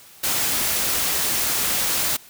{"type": "noise", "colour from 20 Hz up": "white", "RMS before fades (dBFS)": -22, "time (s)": [0.23, 2.17], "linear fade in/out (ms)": 10, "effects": ["white hiss -47 dBFS RMS until 2.29 s"]}